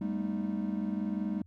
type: tone cluster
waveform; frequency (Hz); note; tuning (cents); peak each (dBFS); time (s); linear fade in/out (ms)
triangle; 198.4 / 219 / 243.9 / 309.5; G3 / A3 / B3 / D#4; +21 / -8 / -21 / -9; -31 / -34 / -39 / -36; 0.01-1.42; 5
effects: added 89 Hz sine -54 dBFS peak until 1.46 s